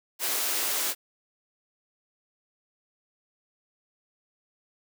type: high-pass noise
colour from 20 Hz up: white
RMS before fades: -28 dBFS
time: 0.19-0.95 s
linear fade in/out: 50 ms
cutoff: 280 Hz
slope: 24 dB/octave
effects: none